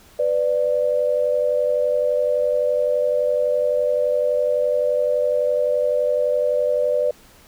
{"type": "tone pair together", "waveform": "sine", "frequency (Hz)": [498.8, 590.6], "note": ["B4", "D5"], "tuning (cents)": [17, 10], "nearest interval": "minor third", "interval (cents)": 293, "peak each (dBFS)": [-20, -19], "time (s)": [0.19, 7.11], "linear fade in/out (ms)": 5, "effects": ["pink hiss -50 dBFS RMS until 7.47 s"]}